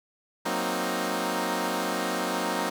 10% pulse chord, C half-diminished seventh, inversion second, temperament equal, 185 / 233.1 / 261.6 / 311.1 Hz, Gb3 / Bb3 / C4 / Eb4, 0 / 0 / 0 / 0 cents, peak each -24 dBFS, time 0.45-2.7 s, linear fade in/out 10 ms, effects none

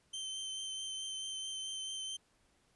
sawtooth tone with vibrato, 3105 Hz, G7, 17 cents flat, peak -36 dBFS, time 0.13-2.17 s, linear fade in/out 10 ms, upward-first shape triangle, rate 4.6 Hz, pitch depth 18 cents each way, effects pink hiss -72 dBFS RMS until 2.75 s + resampled to 24000 Hz

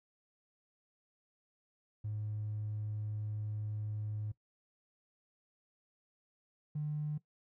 triangle tone pair in turn, 106 / 149.91 Hz, G#2 / D3, +36 / +36 cents, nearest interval tritone, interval 600 cents, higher second, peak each -33 / -30 dBFS, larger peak second, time 2.04-4.32 / 6.75-7.18 s, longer first, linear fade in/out 10 ms, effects noise-tail reverb RT60 0.1 s tail -20 dB re dry + tanh soft clip ceiling -32 dBFS

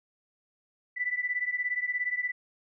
sine beating tone pair, 1975.5 / 1992.5 Hz, B6 / B6, 0 / +15 cents, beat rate 17 Hz, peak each -30 / -32 dBFS, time 0.96-2.32 s, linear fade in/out 20 ms, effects none

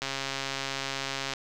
click train, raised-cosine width 0.2 ms, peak -14 dBFS, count 180, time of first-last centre 0.02-1.336 s, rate 136 Hz, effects none

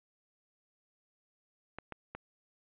clicks, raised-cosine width 0.5 ms, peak -26 dBFS, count 3, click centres 1.786 / 1.923 / 2.15 s, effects resampled to 8000 Hz

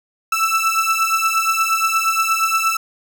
30% pulse beating tone pair, 1318.5 / 1327 Hz, E6 / E6, 0 / +11 cents, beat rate 8.5 Hz, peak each -16 dBFS, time 0.32-2.77 s, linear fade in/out 5 ms, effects none

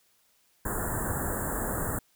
pink band-stop noise, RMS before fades -31 dBFS, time 0.65-1.99 s, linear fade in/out 5 ms, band 1800 to 7200 Hz, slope 96 dB/octave, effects white hiss -67 dBFS RMS until 2.15 s

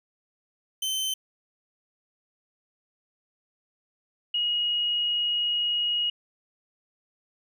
sawtooth / sine tone pair in turn, 3080 / 2889 Hz, G7 / F#7, -31 / -42 cents, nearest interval minor second, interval 111 cents, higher first, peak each -23 dBFS, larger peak neither, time 0.82-1.14 / 4.34-6.1 s, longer second, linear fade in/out 5 ms, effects none

